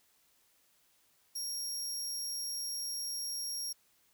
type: tone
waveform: 25% pulse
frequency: 5588 Hz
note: F8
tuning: in tune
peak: -31 dBFS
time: 1.35-3.73 s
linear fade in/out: 10 ms
effects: white hiss -70 dBFS RMS until 4.13 s